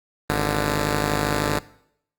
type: tone pair together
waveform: 5% pulse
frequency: 52.64 / 147.1 Hz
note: G#1 / D3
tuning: +24 / +3 cents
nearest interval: octave + tritone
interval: 1779 cents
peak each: -12 dBFS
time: 0.3-1.59 s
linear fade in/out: 0 ms
effects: noise-tail reverb RT60 0.7 s tail -20 dB re dry + Opus 32 kbps